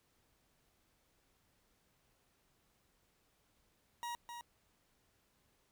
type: tone with echo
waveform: 40% pulse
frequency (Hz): 950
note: A#5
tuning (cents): +33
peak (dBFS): -39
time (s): 4.03-4.15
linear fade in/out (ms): 0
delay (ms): 260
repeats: 1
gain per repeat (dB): -6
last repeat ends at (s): 4.41
effects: pink hiss -75 dBFS RMS until 5.71 s